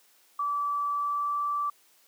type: tone with pitch glide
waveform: sine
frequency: 1156 to 1163.4 Hz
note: D6 to D6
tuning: -28 to -17 cents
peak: -26 dBFS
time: 0.39-1.7 s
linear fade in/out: 5 ms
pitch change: +11 cents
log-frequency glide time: 0.88-1.42 s
effects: white hiss -62 dBFS RMS until 2.07 s + high-pass 300 Hz 12 dB/octave